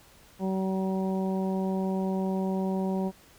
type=harmonic tone; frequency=190 Hz; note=F#3; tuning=46 cents sharp; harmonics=1 / 2 / 3 / 4 / 5; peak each=-27 / -33 / -37 / -39 / -41 dBFS; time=0.39-3.12 s; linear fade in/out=50 ms; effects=pink hiss -56 dBFS RMS until 3.38 s